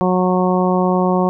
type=harmonic tone; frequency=182.9 Hz; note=F#3; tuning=20 cents flat; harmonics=1 / 2 / 3 / 4 / 5 / 6; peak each=-16 / -19 / -21 / -22 / -23 / -24 dBFS; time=0.01-1.29 s; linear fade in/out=0 ms; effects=none